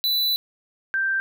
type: tone pair in turn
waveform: square / sine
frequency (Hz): 3978 / 1569.1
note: B7 / G6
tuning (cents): +12 / +1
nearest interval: octave + major third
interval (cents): 1611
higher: first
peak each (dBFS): -20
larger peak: neither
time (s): 0.04-0.36 / 0.94-1.2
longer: first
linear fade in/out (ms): 0
effects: none